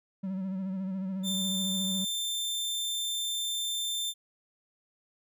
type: tone with vibrato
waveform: triangle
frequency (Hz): 190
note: F#3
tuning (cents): +46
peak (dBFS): -29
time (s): 0.23-2.05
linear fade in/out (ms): 10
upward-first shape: sine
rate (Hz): 14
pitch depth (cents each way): 48
type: tone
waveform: sawtooth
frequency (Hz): 3570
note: A7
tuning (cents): +24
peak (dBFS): -27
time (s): 1.23-4.14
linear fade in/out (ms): 50
effects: none